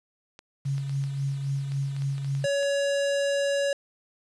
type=clicks; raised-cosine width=0.2 ms; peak=-27 dBFS; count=11; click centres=0.391 / 0.781 / 0.895 / 1.039 / 1.72 / 1.965 / 2.021 / 2.181 / 2.246 / 2.351 / 2.63 s
type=tone with tremolo; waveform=sine; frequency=138.2 Hz; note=C#3; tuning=5 cents flat; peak=-24 dBFS; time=0.65-2.46 s; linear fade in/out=10 ms; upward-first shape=sine; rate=3.7 Hz; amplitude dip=45%
type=tone; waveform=square; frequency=562 Hz; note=C#5; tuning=24 cents sharp; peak=-24 dBFS; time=2.44-3.73 s; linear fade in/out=2 ms
effects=resampled to 22050 Hz + 8-bit